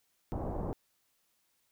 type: low-pass noise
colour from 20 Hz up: pink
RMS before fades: -36 dBFS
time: 0.32-0.73 s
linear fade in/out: 0 ms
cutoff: 840 Hz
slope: 24 dB/octave
effects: white hiss -75 dBFS RMS until 1.71 s